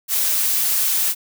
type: noise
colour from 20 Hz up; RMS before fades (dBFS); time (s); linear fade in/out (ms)
blue; -19; 0.08-1.15; 50
effects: none